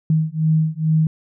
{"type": "beating tone pair", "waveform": "sine", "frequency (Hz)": [156.7, 159], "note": ["D#3", "D#3"], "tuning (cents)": [13, 38], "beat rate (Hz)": 2.3, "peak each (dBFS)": -18, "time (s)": [0.1, 1.07], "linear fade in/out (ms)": 2, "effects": []}